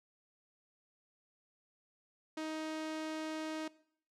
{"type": "tone", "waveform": "sawtooth", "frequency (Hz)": 313.8, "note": "D#4", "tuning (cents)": 15, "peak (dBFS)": -34, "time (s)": [2.37, 3.68], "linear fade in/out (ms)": 5, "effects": ["noise-tail reverb RT60 0.6 s tail -20 dB re dry", "low-pass 7000 Hz 12 dB/octave"]}